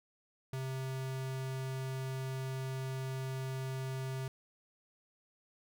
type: tone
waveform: square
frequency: 131.9 Hz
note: C3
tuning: 14 cents sharp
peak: -37 dBFS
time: 0.53-4.28 s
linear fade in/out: 2 ms
effects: none